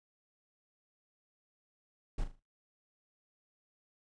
brown noise with echo, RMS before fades -33 dBFS, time 2.18-2.24 s, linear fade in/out 5 ms, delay 39 ms, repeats 4, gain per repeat -9 dB, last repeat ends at 2.396 s, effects noise-tail reverb RT60 0.3 s tail -24 dB re dry + resampled to 22050 Hz

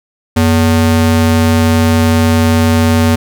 square ring-modulated tone, 164.8 Hz, E3, in tune, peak -5 dBFS, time 0.36-3.16 s, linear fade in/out 10 ms, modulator 73.5 Hz, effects none

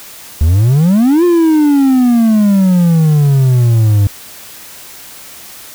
triangle exponential two-way sweep, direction up then down, 73.42 to 356.3 to 98.9 Hz, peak -4 dBFS, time 0.41-4.07 s, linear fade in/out 0 ms, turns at 1.24 s, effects white hiss -33 dBFS RMS until 5.74 s

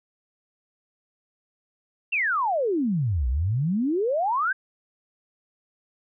sine exponential two-way sweep, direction down then up, 2799 to 58.27 to 1630 Hz, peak -21 dBFS, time 2.12-4.53 s, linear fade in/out 10 ms, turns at 3.28 s, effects none

